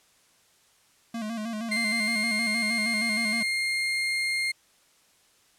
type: tone with vibrato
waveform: square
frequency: 221.8 Hz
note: A3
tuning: 14 cents sharp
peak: -31 dBFS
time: 1.14-3.43 s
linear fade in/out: 5 ms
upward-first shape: square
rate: 6.4 Hz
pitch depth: 68 cents each way
type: tone with pitch glide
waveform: 35% pulse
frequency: 2093 to 2122 Hz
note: C7 to C7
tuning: 0 to +24 cents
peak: -23 dBFS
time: 1.71-4.52 s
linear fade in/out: 10 ms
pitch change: +24 cents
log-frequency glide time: 1.93-2.18 s
effects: white hiss -62 dBFS RMS until 5.58 s + low-pass 10000 Hz 12 dB/octave